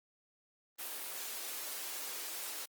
white high-pass noise, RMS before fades -42 dBFS, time 0.78-2.66 s, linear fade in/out 20 ms, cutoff 300 Hz, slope 24 dB/octave, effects Opus 24 kbps

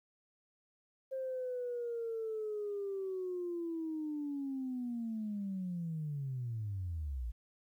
sine linear sweep, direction down, 532 to 54.2 Hz, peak -35 dBFS, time 1.11-7.32 s, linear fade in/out 20 ms, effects tanh soft clip ceiling -31 dBFS + 12-bit

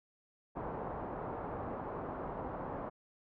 white low-pass noise, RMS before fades -41 dBFS, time 0.55-2.9 s, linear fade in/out 20 ms, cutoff 1000 Hz, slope 24 dB/octave, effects none

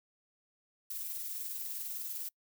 violet noise with tremolo, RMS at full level -38 dBFS, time 0.9-2.29 s, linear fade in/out 5 ms, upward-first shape triangle, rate 20 Hz, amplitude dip 40%, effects noise-tail reverb RT60 0.1 s tail -26 dB re dry

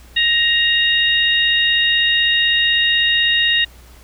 harmonic tone, 936 Hz, A#5, 7 cents sharp, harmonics 2 / 3 / 4, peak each -17 / -17 / -17 dBFS, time 0.16-3.65 s, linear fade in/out 10 ms, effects added 60 Hz sine -41 dBFS peak until 4.03 s + pink hiss -47 dBFS RMS until 4.03 s

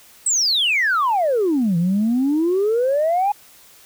sine exponential two-way sweep, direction down then up, 8240 to 164.81 to 839 Hz, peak -14 dBFS, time 0.26-3.32 s, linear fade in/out 5 ms, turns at 1.77 s, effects tanh soft clip ceiling -12 dBFS + white hiss -48 dBFS RMS until 3.85 s

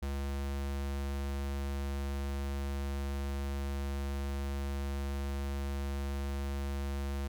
square tone, 69.5 Hz, C#2, 5 cents sharp, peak -34 dBFS, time 0.02-7.28 s, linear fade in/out 10 ms, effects none

